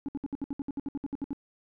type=tone bursts; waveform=sine; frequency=280 Hz; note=C#4; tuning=18 cents sharp; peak=-27 dBFS; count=15; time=0.06-1.331 s; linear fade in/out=0 ms; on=25 ms; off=64 ms; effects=tanh soft clip ceiling -29 dBFS